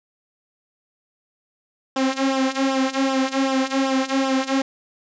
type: tone with flanger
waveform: sawtooth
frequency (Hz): 266.9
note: C4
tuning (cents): +35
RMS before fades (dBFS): -21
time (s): 1.96-4.62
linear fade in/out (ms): 5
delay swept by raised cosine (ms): 0.45 to 3.75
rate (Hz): 2.6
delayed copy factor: -0.75
effects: resampled to 16000 Hz + 9-bit